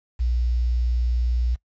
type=tone with quantisation; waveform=sine; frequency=60.1 Hz; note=B1; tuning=46 cents flat; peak=-19 dBFS; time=0.19-1.56 s; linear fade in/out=20 ms; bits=8; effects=noise-tail reverb RT60 0.1 s tail -21 dB re dry + resampled to 16000 Hz